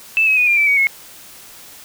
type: tone with pitch steps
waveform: sine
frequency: 2637 / 2555 / 2475 / 2397 / 2322 / 2250 / 2179 Hz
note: E7 / D#7 / D#7 / D7 / D7 / C#7 / C#7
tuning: 0 / +45 / -10 / +35 / -20 / +25 / -30 cents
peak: -11 dBFS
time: 0.17-0.87 s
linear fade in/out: 0 ms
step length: 100 ms
effects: white hiss -40 dBFS RMS until 1.84 s